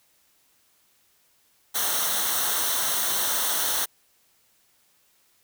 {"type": "noise with comb filter", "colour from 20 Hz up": "white", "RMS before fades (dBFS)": -25, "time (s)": [1.74, 3.86], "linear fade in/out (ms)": 20, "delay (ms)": 0.41, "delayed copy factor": -0.7, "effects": ["white hiss -64 dBFS RMS until 5.43 s"]}